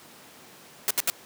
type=noise bursts; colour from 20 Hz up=white; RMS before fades=-23 dBFS; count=3; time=0.88-1.1 s; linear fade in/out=0 ms; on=26 ms; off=71 ms; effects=pink hiss -49 dBFS RMS until 1.25 s + high-pass 200 Hz 12 dB/octave